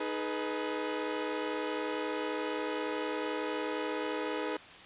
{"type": "chord", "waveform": "sawtooth", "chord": "G# minor", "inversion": "second", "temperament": "equal with one note detuned", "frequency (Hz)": [311.1, 422.8, 493.9], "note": ["D#4", "G#4", "B4"], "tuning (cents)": [0, 31, 0], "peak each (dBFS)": -33, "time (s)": [0, 4.57], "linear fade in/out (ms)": 5, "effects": ["white hiss -50 dBFS RMS until 4.85 s", "resampled to 8000 Hz"]}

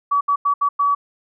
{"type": "tone bursts at uneven times", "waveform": "sine", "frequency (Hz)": 1140, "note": "C#6", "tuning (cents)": 48, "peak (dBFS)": -14, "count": 5, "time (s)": [[0.11, 0.21], [0.28, 0.36], [0.45, 0.54], [0.61, 0.69], [0.79, 0.95]], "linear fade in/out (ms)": 10, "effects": []}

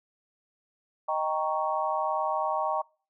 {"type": "chord", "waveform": "sine", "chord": "Eb dominant seventh", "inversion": "none", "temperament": "equal", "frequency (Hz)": [622.3, 784, 932.3, 1108.7], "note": ["Eb5", "G5", "Bb5", "Db6"], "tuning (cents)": [0, 0, 0, 0], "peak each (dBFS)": -31, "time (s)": [1.08, 2.82], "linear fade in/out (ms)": 10, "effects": ["noise-tail reverb RT60 0.4 s tail -26 dB re dry"]}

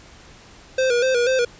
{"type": "tone with vibrato", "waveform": "square", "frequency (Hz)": 500, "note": "B4", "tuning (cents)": 21, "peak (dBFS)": -17, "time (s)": [0.78, 1.45], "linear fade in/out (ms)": 5, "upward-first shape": "square", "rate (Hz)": 4.1, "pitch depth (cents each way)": 71, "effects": ["pink hiss -46 dBFS RMS until 1.59 s", "resampled to 16000 Hz"]}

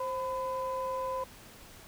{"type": "tone pair together", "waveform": "sine", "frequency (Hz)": [526, 1005.9], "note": ["C5", "B5"], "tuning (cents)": [9, 31], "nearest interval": "major seventh", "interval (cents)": 1122, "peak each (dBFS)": [-33, -33], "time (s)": [0, 1.24], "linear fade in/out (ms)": 5, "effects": ["tanh soft clip ceiling -26 dBFS", "pink hiss -52 dBFS RMS until 1.87 s"]}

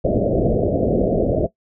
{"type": "low-pass noise", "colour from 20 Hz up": "white", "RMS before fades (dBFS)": -18, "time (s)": [0.04, 1.47], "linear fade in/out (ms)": 10, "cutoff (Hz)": 660, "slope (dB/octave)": 96, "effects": ["noise-tail reverb RT60 0.1 s tail -18 dB re dry"]}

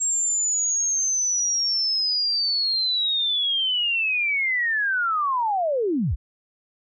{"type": "linear sweep", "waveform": "sine", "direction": "down", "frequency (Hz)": [7540, 39.01], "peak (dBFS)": -20, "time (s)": [0, 6.16], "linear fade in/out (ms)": 20, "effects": []}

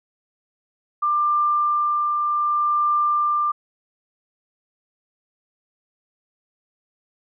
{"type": "tone with tremolo", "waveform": "sine", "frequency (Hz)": 1190, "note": "D6", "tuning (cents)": 22, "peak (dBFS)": -16, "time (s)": [1.02, 3.52], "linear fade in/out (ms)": 10, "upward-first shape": "triangle", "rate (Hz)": 0.65, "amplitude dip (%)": 30, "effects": []}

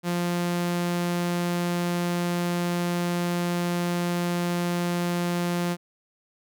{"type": "tone", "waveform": "sawtooth", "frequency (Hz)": 174.61, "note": "F3", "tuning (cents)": 0, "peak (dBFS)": -20, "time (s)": [0.03, 5.77], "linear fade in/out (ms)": 50, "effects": []}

